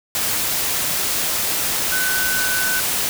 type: tone in noise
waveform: sine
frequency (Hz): 1508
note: F#6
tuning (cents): +32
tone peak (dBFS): -21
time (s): 1.92-2.8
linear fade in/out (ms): 0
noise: white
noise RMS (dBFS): -21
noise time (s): 0.15-3.09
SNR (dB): -3
effects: none